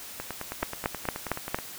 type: two click trains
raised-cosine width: 0.5 ms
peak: -18 / -10 dBFS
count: 14 / 5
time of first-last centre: 0.2-1.587 / 0.63-1.545 s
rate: 9.37 / 4.37 Hz
effects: white hiss -42 dBFS RMS until 1.78 s